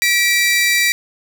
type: tone pair together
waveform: sawtooth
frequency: 1939 / 2334 Hz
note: B6 / D7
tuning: -32 / -11 cents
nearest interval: minor third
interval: 321 cents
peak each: -12 dBFS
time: 0.02-0.92 s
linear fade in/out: 0 ms
effects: none